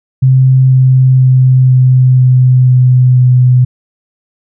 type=tone with pitch steps; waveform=sine; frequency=130.81 / 129.98 / 129.16 / 128.34 / 127.53 / 126.72 / 125.92 Hz; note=C3 / C3 / C3 / C3 / C3 / B2 / B2; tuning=0 / -11 / -22 / -33 / -44 / +45 / +34 cents; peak=-3 dBFS; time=0.22-3.65 s; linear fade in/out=10 ms; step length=490 ms; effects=none